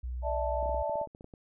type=tone with pitch glide; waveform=sine; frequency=61.74 to 62.1 Hz; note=B1 to B1; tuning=0 to +10 cents; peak=-33 dBFS; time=0.03-0.83 s; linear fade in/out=10 ms; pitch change=+10 cents; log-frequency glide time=0.18-0.65 s
type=chord; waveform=sine; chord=D suspended second; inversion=none; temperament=equal with one note detuned; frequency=587.3 / 649.8 / 880 Hz; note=D5 / E5 / A5; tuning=0 / -25 / 0 cents; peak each=-33 / -34 / -34 dBFS; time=0.22-1.07 s; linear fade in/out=50 ms
type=clicks; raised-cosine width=2 ms; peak=-34 dBFS; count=12; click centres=0.628 / 0.658 / 0.694 / 0.745 / 0.896 / 0.956 / 1.014 / 1.073 / 1.149 / 1.209 / 1.244 / 1.338 s
effects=none